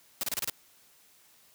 white noise bursts, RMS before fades -31 dBFS, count 6, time 0.21-0.498 s, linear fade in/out 0 ms, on 23 ms, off 30 ms, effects white hiss -61 dBFS RMS until 1.54 s + high-pass 60 Hz 12 dB/octave

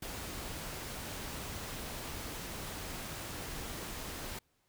pink noise, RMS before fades -42 dBFS, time 0.02-4.39 s, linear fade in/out 5 ms, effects pink hiss -75 dBFS RMS until 4.68 s

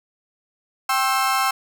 35% pulse chord, C major, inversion second, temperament equal with one note detuned, 784 / 1067.9 / 1318.5 Hz, G5 / C6 / E6, 0 / +35 / 0 cents, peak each -21 dBFS, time 0.89-1.51 s, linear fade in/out 5 ms, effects none

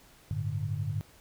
sine chord, G suspended second, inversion none, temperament equal, 98 / 110 / 146.83 Hz, G2 / A2 / D3, 0 / 0 / 0 cents, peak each -34 dBFS, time 0.31-1.01 s, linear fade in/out 0 ms, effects pink hiss -58 dBFS RMS until 1.2 s

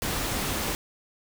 pink noise, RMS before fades -29 dBFS, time 0.02-0.75 s, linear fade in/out 0 ms, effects none

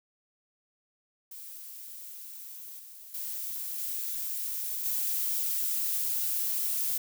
violet noise with level steps, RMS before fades -44 / -48 / -36 / -34 / -30 dBFS, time 1.31-6.98 s, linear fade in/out 5 ms, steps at 2.79 / 3.14 / 3.78 / 4.85 s, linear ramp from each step 5 ms, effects none

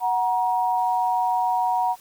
sine tone pair together, 740 / 946.7 Hz, F#5 / A#5, 0 / +26 cents, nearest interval major third, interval 426 cents, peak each -22 dBFS, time 0-1.96 s, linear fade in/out 50 ms, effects white hiss -51 dBFS RMS until 2 s + Opus 24 kbps

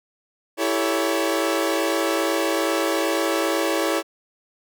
sawtooth chord, A dominant seventh, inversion second, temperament equal with one note detuned, 329.6 / 392 / 440 / 560.8 Hz, E4 / G4 / A4 / C#5, 0 / 0 / 0 / +20 cents, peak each -20 / -24 / -24 / -21 dBFS, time 0.57-4.03 s, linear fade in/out 50 ms, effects none

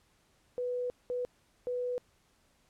sine tone bursts at uneven times, 493.9 Hz, B4, in tune, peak -31 dBFS, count 3, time 0.58-0.9 / 1.1-1.25 / 1.67-1.98 s, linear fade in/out 0 ms, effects pink hiss -69 dBFS RMS until 2.69 s + low-pass 11000 Hz 12 dB/octave

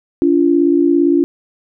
sine tone pair together, 285.5 / 343.1 Hz, D4 / F4, -49 / -31 cents, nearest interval minor third, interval 318 cents, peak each -12 dBFS, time 0.22-1.24 s, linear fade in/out 0 ms, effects none

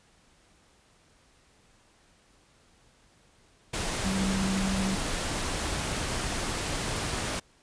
sine tone in noise, 192.1 Hz, G3, 35 cents flat, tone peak -27 dBFS, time 4.04-4.96 s, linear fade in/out 10 ms, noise pink, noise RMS -31 dBFS, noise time 3.73-7.4 s, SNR +1 dB, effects pink hiss -62 dBFS RMS until 7.62 s + resampled to 22050 Hz

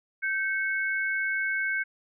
sine tone pair together, 1555.6 / 2200 Hz, G6 / C#7, -14 / -14 cents, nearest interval tritone, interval 600 cents, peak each -27 / -30 dBFS, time 0.22-1.84 s, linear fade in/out 20 ms, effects none

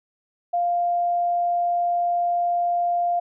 sine tone, 698.5 Hz, F5, in tune, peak -19 dBFS, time 0.53-3.2 s, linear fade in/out 10 ms, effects none

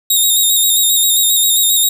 10% pulse tone with vibrato, 3729 Hz, A#7, in tune, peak -3 dBFS, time 0.1-1.89 s, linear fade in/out 5 ms, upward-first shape square, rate 7.5 Hz, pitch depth 34 cents each way, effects none

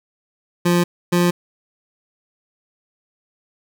25% pulse tone pair in turn, 174.61 / 175.41 Hz, F3 / F3, 0 / +8 cents, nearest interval unison, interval 8 cents, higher second, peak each -10 dBFS, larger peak neither, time 0.65-0.84 / 1.12-1.31 s, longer neither, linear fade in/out 10 ms, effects none

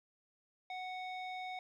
square tone with low-pass filter, 740 Hz, F#5, in tune, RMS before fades -43 dBFS, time 0.7-1.59 s, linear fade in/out 2 ms, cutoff 3100 Hz, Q 2.4, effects 13-bit

